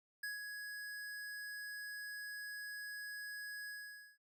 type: tone with ADSR envelope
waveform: square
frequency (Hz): 1670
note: G#6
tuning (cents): +9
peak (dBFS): -40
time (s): 0.23-4.18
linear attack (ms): 6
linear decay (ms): 150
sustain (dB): -5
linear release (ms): 500
effects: none